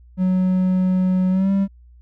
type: tone with pitch glide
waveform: triangle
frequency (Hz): 185 to 196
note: F#3 to G3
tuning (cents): 0 to 0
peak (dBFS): -13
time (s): 0.17-1.68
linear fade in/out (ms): 50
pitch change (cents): +100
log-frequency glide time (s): 1.3-1.51
effects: added 60 Hz sine -44 dBFS peak until 2.01 s